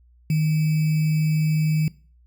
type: tone with sample-and-hold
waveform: sine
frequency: 155.56 Hz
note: D#3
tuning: in tune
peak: -17 dBFS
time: 0.3-1.88 s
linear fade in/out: 2 ms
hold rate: 2450 Hz
effects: noise-tail reverb RT60 0.4 s tail -21 dB re dry + added 60 Hz sine -52 dBFS peak until 2.26 s